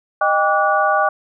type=tone cluster; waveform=sine; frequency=618 / 794 / 1156 / 1460 Hz; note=D#5 / G5 / D6 / F#6; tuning=-12 / +22 / -28 / -24 cents; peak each=-19 / -18 / -18 / -20 dBFS; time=0.21-1.09 s; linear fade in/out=5 ms; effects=none